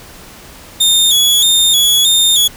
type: tone with vibrato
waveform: sawtooth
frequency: 3507 Hz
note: A7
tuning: 6 cents flat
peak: -5 dBFS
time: 0.8-2.48 s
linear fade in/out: 10 ms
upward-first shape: square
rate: 1.6 Hz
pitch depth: 66 cents each way
effects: pink hiss -36 dBFS RMS until 2.56 s